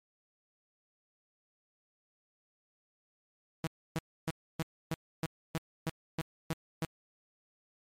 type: tone bursts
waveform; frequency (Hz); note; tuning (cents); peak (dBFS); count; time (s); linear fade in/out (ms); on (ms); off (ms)
sawtooth; 161.8; E3; -32; -27; 11; 3.64-6.848; 0; 28; 290
effects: MP3 64 kbps